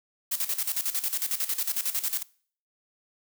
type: noise with tremolo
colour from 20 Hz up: blue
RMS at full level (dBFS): -27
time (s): 0.31-2.23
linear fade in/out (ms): 10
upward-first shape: square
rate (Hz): 11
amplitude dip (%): 75
effects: noise-tail reverb RT60 0.5 s tail -22 dB re dry